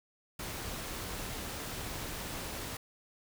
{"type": "noise", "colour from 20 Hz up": "pink", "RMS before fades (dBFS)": -40, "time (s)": [0.39, 2.77], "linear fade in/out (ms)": 5, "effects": []}